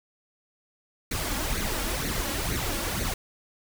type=noise with flanger; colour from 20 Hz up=pink; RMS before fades=-29 dBFS; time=1.11-3.14 s; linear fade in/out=5 ms; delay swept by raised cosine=0.47 to 3.67 ms; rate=2.1 Hz; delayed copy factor=+0.65; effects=none